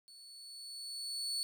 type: tone with level ramp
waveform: 35% pulse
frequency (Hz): 4435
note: C#8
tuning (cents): 0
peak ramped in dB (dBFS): -53 to -32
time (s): 0.08-1.43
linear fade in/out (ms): 0
effects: 12-bit